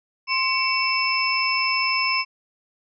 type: tone cluster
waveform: sine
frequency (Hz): 1053 / 2248 / 2684 / 5260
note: C6 / C#7 / E7 / E8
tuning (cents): +11 / +24 / +31 / -5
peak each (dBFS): -25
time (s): 0.27-2.25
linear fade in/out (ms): 50
effects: none